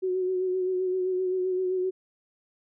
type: tone with vibrato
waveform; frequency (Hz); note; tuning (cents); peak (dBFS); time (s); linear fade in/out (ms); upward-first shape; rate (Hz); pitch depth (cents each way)
sine; 370; F#4; 0; -24; 0.02-1.91; 20; sine; 7.7; 29
effects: none